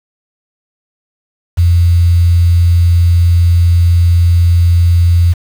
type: tone with quantisation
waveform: sine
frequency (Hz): 86.1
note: F2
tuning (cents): -24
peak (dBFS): -5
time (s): 1.57-5.34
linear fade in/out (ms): 20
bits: 5
effects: none